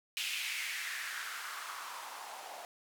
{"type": "noise with band-pass filter sweep", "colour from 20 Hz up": "blue", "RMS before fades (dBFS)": -41, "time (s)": [0.17, 2.65], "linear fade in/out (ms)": 0, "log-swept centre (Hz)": [2800, 670], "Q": 3.3, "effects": []}